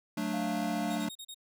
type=chord; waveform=square; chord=D major; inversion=first; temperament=equal; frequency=185 / 220 / 293.7 Hz; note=F#3 / A3 / D4; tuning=0 / 0 / 0 cents; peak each=-38 / -35 / -36 dBFS; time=0.17-1.09 s; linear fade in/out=5 ms
type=tone; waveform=sine; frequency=698.5 Hz; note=F5; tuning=in tune; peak=-36 dBFS; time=0.33-0.98 s; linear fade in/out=10 ms
type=tone bursts; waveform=sawtooth; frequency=3729 Hz; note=A#7; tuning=in tune; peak=-39 dBFS; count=5; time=0.9-1.345 s; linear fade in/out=10 ms; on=61 ms; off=35 ms
effects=none